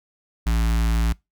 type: tone with notch filter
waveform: square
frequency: 56 Hz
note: A1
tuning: 31 cents sharp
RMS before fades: -20 dBFS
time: 0.46-1.13 s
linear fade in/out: 10 ms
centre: 490 Hz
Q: 0.89
effects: noise-tail reverb RT60 0.2 s tail -23 dB re dry